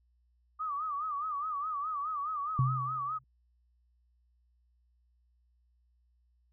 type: tone with vibrato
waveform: sine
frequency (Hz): 1200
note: D6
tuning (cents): +37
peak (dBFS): -32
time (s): 0.59-3.19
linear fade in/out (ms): 20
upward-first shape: sine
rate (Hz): 4.8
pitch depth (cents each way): 120
type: tone with exponential decay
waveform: sine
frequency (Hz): 129.4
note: C3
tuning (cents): -19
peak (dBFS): -22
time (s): 2.59-3.24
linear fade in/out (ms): 2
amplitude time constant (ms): 140
effects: added 60 Hz sine -67 dBFS peak until 6.52 s